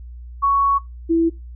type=tone pair in turn; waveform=sine; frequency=1114 / 331.2 Hz; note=C#6 / E4; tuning=+8 / +8 cents; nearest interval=octave + major sixth; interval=2100 cents; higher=first; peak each=-13 dBFS; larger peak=neither; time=0.42-0.79 / 1.09-1.3 s; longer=first; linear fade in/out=20 ms; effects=noise-tail reverb RT60 0.2 s tail -20 dB re dry + added 60 Hz sine -33 dBFS peak until 1.55 s